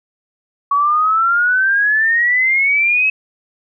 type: exponential sweep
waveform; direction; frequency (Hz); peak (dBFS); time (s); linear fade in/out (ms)
sine; up; 1121 to 2582; -11; 0.71-3.1; 5
effects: none